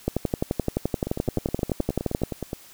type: two click trains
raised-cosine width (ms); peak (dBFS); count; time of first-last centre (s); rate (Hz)
2; -9 / -15; 26 / 15; 0.08-2.235 / 1.07-2.531; 11.6 / 9.58
effects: white hiss -49 dBFS RMS until 2.73 s